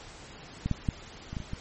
clicks, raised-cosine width 5 ms, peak -16 / -14 / -13 / -25 / -20 / -25 / -21 dBFS, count 7, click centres 0.66 / 0.713 / 0.888 / 1.33 / 1.368 / 1.403 / 1.534 s, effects pink hiss -47 dBFS RMS until 1.6 s + MP3 32 kbps

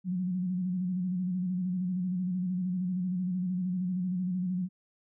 sine tone with vibrato, 182.2 Hz, F#3, 26 cents flat, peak -28 dBFS, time 0.04-4.69 s, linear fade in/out 50 ms, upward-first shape square, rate 13 Hz, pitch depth 46 cents each way, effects none

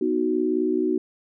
sine chord, B major, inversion none, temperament equal, 246.9 / 311.1 / 370 Hz, B3 / D#4 / F#4, 0 / 0 / 0 cents, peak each -27 / -24 / -23 dBFS, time 0.01-0.98 s, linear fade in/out 5 ms, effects none

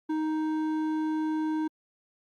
triangle tone with hard clipping, 312.1 Hz, D#4, 5 cents sharp, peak -28 dBFS, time 0.09-1.68 s, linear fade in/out 10 ms, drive 12 dB, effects Opus 48 kbps

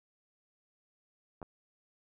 clicks, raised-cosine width 1 ms, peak -30 dBFS, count 2, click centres 1.417 / 1.428 s, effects none

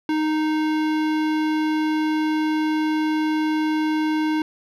sine tone with hard clipping, 310 Hz, D#4, 6 cents flat, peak -21 dBFS, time 0.09-4.42 s, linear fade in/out 2 ms, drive 18 dB, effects none

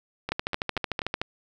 two click trains, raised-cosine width 0.3 ms, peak -14 / -10 dBFS, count 4 / 13, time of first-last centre 0.29-1.018 / 0.32-1.216 s, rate 4.12 / 13.4 Hz, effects none

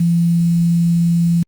sine tone with quantisation, 169.9 Hz, F3, 47 cents flat, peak -11 dBFS, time 0-1.43 s, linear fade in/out 5 ms, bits 6, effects Opus 32 kbps

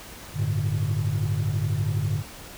sine chord, G suspended second, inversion none, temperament just, 98 / 110.25 / 147 Hz, G2 / A2 / D3, 0 / +4 / +2 cents, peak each -25 dBFS, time 0.34-2.23 s, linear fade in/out 50 ms, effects tanh soft clip ceiling -18 dBFS + pink hiss -42 dBFS RMS until 2.57 s

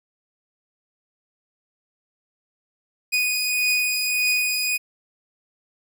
sawtooth beating tone pair, 2479 / 2480.7 Hz, D#7 / D#7, -7 / -6 cents, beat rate 1.7 Hz, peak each -25 / -17 dBFS, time 3.12-4.78 s, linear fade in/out 20 ms, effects none

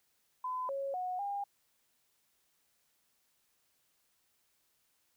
sine tone with pitch steps, 1013 / 550 / 732 / 805 Hz, B5 / C#5 / F#5 / G5, +44 / -14 / -19 / +46 cents, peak -34 dBFS, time 0.44-1.44 s, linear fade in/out 5 ms, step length 250 ms, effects white hiss -75 dBFS RMS until 5.16 s

